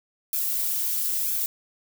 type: noise with flanger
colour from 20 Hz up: violet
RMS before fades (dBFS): -26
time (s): 0.33-1.46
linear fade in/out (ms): 0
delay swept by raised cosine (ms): 1 to 4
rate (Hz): 1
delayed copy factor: -0.65
effects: none